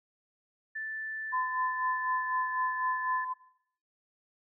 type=tone with pitch glide; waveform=sine; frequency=1760 to 1744.8 Hz; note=A6 to A6; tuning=0 to -15 cents; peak=-34 dBFS; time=0.75-3.25 s; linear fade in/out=10 ms; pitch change=-15 cents; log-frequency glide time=1.5-2.51 s
type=tone with tremolo; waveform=sine; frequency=1019 Hz; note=C6; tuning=46 cents flat; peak=-27 dBFS; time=1.32-3.34 s; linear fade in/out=20 ms; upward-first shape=sine; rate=4 Hz; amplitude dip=60%
effects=noise-tail reverb RT60 0.7 s tail -18 dB re dry